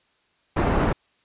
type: low-pass noise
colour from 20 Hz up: pink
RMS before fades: -21 dBFS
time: 0.56-0.93 s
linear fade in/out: 10 ms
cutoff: 1300 Hz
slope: 12 dB/octave
effects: white hiss -65 dBFS RMS until 1.24 s + resampled to 8000 Hz